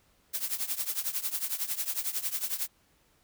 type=noise with tremolo; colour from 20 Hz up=blue; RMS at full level=-29 dBFS; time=0.33-2.68 s; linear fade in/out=20 ms; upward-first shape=triangle; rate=11 Hz; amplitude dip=90%; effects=pink hiss -67 dBFS RMS until 3.23 s